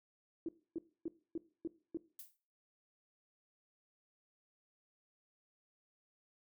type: tone bursts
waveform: sine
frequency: 330 Hz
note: E4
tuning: 2 cents sharp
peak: -36 dBFS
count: 6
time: 0.46-1.972 s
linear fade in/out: 2 ms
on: 27 ms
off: 270 ms
type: noise with exponential decay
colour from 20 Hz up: violet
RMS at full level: -46 dBFS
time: 2.19-2.37 s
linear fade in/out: 2 ms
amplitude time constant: 38 ms
effects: noise-tail reverb RT60 0.4 s tail -18 dB re dry